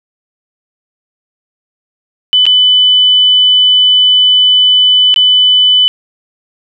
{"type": "tone with dropouts", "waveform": "sine", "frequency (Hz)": 3000, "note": "F#7", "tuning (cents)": 23, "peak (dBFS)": -4, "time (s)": [2.33, 5.88], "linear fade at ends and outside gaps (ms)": 0, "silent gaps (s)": [[2.455, 2.465], [5.142, 5.161]], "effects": []}